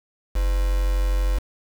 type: tone with quantisation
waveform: sine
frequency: 46.25 Hz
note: F#1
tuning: in tune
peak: -18 dBFS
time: 0.35-1.39 s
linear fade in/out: 10 ms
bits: 5
effects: none